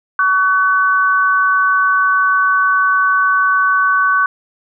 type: tone pair together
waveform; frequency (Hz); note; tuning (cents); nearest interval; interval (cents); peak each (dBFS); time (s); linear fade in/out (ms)
sine; 1132.5 / 1506; C#6 / F#6; +37 / +30; perfect fourth; 493; -13; 0.19-4.26; 2
effects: none